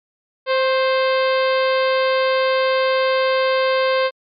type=harmonic tone with a mistuned harmonic; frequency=523.3 Hz; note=C5; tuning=in tune; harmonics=1 / 2 / 3 / 4 / 5 / 6 / 7 / 8 / 9; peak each=-16 / -22 / -26 / -28 / -30 / -32 / -33 / -34 / -35 dBFS; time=0.46-4.11 s; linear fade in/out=50 ms; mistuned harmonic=2; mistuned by=+26 cents; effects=MP3 64 kbps